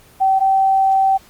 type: tone pair in turn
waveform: sine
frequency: 769 / 772.5 Hz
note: G5 / G5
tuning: -33 / -26 cents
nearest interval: unison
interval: 7 cents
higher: second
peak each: -11 dBFS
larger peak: neither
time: 0.2-0.4 / 0.4-1.18 s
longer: second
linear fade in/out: 20 ms
effects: pink hiss -47 dBFS RMS until 1.29 s + Opus 24 kbps